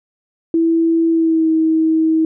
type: tone with pitch glide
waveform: sine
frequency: 329.6 to 319.7 Hz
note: E4 to D#4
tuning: 0 to +47 cents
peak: -11 dBFS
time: 0.54-2.25 s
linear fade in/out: 2 ms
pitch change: -53 cents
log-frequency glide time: 1.1-1.49 s
effects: none